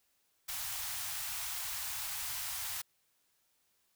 white band-stop noise, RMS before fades -39 dBFS, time 0.48-2.82 s, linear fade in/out 10 ms, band 130 to 690 Hz, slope 48 dB/octave, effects white hiss -75 dBFS RMS until 3.95 s

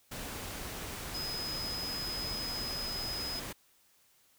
sine tone in noise, 5050 Hz, D#8, 25 cents sharp, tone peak -36 dBFS, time 1.14-3.4 s, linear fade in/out 10 ms, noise pink, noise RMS -41 dBFS, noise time 0.11-3.53 s, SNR +2 dB, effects white hiss -67 dBFS RMS until 4.38 s

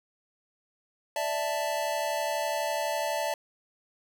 square chord, D suspended second, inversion none, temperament equal, 587.3 / 659.3 / 880 Hz, D5 / E5 / A5, 0 / 0 / 0 cents, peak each -33 dBFS, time 1.16-3.34 s, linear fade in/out 2 ms, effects none

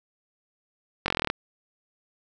slowing click train, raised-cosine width 0.3 ms, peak -8 dBFS, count 11, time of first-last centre 1.06-1.301 s, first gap 21 ms, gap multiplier 1.03, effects none

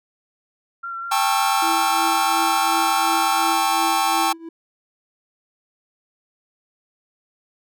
sine tone with vibrato, 1367 Hz, F6, 37 cents flat, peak -27 dBFS, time 0.83-3.54 s, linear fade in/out 10 ms, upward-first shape sine, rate 5.2 Hz, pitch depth 19 cents each way
45% pulse chord, A dominant seventh, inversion third, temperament just, 792 / 880 / 1100 / 1320 Hz, G5 / A5 / C#6 / E6, +18 / 0 / -14 / +2 cents, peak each -21 / -23 / -24 / -27 dBFS, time 1.11-4.33 s, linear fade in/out 10 ms
triangle tone with tremolo, 329.6 Hz, E4, in tune, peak -23 dBFS, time 1.62-4.49 s, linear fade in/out 5 ms, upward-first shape triangle, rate 2.8 Hz, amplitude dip 90%
effects none

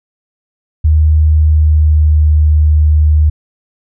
sine tone with pitch glide, 77.3 to 76.28 Hz, D#2 to D#2, -11 to -34 cents, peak -5 dBFS, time 0.84-3.3 s, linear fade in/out 10 ms, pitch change -23 cents, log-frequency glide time 1.35-2.26 s, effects none

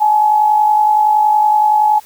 sine tone with amplitude modulation, 850 Hz, G#5, 40 cents sharp, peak -6 dBFS, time 0-2 s, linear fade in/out 20 ms, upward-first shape sine, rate 50.7 Hz, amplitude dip 50%, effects white hiss -43 dBFS RMS until 2.05 s

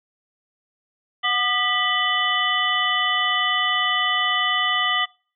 sine tone cluster, 734 / 1211 / 1965 / 3009 / 3465 Hz, F#5 / D#6 / B6 / F#7 / A7, -14 / -47 / -9 / +28 / -27 cents, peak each -29 / -24 / -23 / -23 / -29 dBFS, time 1.23-5.06 s, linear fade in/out 20 ms, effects noise-tail reverb RT60 0.4 s tail -24 dB re dry

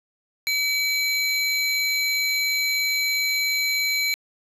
square tone pair together, 2286 / 4091 Hz, D7 / C8, -47 / -40 cents, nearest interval minor seventh, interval 1007 cents, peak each -23 / -26 dBFS, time 0.47-4.14 s, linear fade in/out 0 ms, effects resampled to 32000 Hz + 8-bit

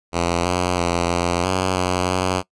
5% pulse tone with pitch steps, 86 / 89.6 / 86.5 / 87.1 / 93.2 / 90.8 / 92.2 Hz, F2 / F2 / F2 / F2 / F#2 / F#2 / F#2, -26 / +45 / -16 / -4 / +13 / -32 / -6 cents, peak -7 dBFS, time 0.12-2.43 s, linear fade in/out 50 ms, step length 330 ms, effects noise-tail reverb RT60 0.1 s tail -21 dB re dry + resampled to 22050 Hz

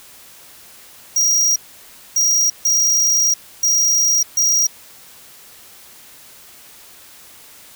square tone bursts at uneven times, 5710 Hz, F8, 37 cents sharp, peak -13 dBFS, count 5, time 1.16-1.56 / 2.16-2.5 / 2.65-3.34 / 3.63-4.23 / 4.37-4.67 s, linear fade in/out 5 ms, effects white hiss -43 dBFS RMS until 7.75 s

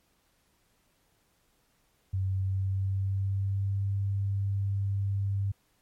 sine tone with pitch glide, 95.3 to 99 Hz, G2 to G2, -48 to +18 cents, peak -26 dBFS, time 2.13-5.52 s, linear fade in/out 10 ms, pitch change +66 cents, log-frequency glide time 2.27-3.88 s, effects pink hiss -70 dBFS RMS until 5.81 s + MP3 64 kbps

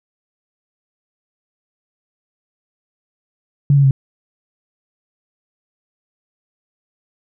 sine tone with pitch steps, 142.1 / 139.7 / 134.9 Hz, C#3 / C#3 / C#3, +43 / +14 / -47 cents, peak -8 dBFS, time 3.7-3.91 s, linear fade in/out 2 ms, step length 70 ms, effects none

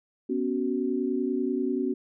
sine chord, B suspended second, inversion none, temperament equal with one note detuned, 246.9 / 277.2 / 373.2 Hz, B3 / C#4 / F#4, 0 / 0 / +15 cents, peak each -29 dBFS, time 0.29-1.94 s, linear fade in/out 10 ms, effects none

